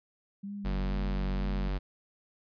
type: tone with vibrato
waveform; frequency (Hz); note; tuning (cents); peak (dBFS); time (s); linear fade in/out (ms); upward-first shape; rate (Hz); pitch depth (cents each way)
sine; 196; G3; 0; -36; 0.43-1.69; 10; sine; 2.1; 63
type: tone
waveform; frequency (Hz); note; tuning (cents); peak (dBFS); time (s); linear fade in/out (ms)
square; 47.95; G1; -37; -30; 0.64-1.79; 20
effects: resampled to 11025 Hz